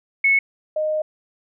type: tone pair in turn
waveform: sine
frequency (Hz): 2200 / 617.4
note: C#7 / D#5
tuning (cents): -14 / -14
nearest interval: octave + minor seventh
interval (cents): 2200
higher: first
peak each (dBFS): -13 / -19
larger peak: first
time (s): 0.24-0.39 / 0.76-1.02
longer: second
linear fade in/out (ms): 5
effects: none